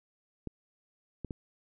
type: clicks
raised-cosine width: 3 ms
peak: -24 dBFS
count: 3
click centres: 0.473 / 1.247 / 1.308 s
effects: none